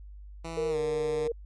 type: tone with pitch glide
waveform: 10% pulse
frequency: 164.81 to 147.68 Hz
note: E3 to D3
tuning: 0 to +10 cents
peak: -28 dBFS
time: 0.44-1.28 s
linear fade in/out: 10 ms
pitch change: -190 cents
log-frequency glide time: 0.69-0.77 s
type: tone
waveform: sine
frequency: 466.9 Hz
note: A#4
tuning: 3 cents sharp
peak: -27 dBFS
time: 0.57-1.32 s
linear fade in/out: 5 ms
effects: added 50 Hz sine -43 dBFS peak until 1.45 s + resampled to 22050 Hz